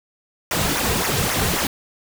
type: noise with flanger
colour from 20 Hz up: pink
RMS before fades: -21 dBFS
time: 0.51-1.67 s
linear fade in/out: 2 ms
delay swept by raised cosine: 0.23 to 3.53 ms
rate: 3.7 Hz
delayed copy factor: -0.75
effects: none